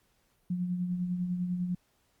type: tone with tremolo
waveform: sine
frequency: 178.9 Hz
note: F3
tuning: 42 cents sharp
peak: -27 dBFS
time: 0.5-1.75 s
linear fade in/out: 5 ms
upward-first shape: sine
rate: 10 Hz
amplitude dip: 45%
effects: pink hiss -71 dBFS RMS until 2.2 s + Opus 48 kbps